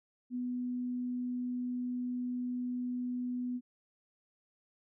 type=tone; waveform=sine; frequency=247.7 Hz; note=B3; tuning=5 cents sharp; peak=-33 dBFS; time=0.3-3.61 s; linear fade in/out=50 ms; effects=none